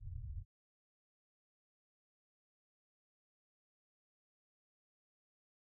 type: low-pass noise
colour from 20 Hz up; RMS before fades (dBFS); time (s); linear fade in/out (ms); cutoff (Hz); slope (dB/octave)
white; -45; 0-0.45; 50; 110; 48
effects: none